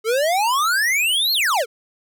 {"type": "exponential two-way sweep", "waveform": "square", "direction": "up then down", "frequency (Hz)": [423.5, 4389, 423.5], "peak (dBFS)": -17, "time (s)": [0.04, 1.66], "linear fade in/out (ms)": 50, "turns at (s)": 1.33, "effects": []}